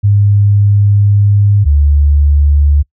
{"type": "tone pair in turn", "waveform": "sine", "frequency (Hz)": [101.9, 72.43], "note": ["G#2", "D2"], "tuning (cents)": [-32, -23], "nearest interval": "tritone", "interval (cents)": 591, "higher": "first", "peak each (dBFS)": -5, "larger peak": "neither", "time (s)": [[0.03, 1.65], [1.65, 2.83]], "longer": "first", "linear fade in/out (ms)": 20, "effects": ["noise-tail reverb RT60 0.1 s tail -25 dB re dry"]}